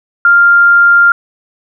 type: tone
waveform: sine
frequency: 1396.9 Hz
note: F6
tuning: in tune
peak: -3 dBFS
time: 0.25-1.12 s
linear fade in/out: 2 ms
effects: none